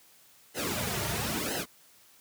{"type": "noise with flanger", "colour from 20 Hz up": "pink", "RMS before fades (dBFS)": -32, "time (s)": [0.54, 1.66], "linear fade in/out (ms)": 50, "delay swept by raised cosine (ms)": [0.85, 3.95], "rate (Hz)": 1, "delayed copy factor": -0.95, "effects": ["white hiss -59 dBFS RMS until 2.2 s", "high-pass 60 Hz 12 dB/octave"]}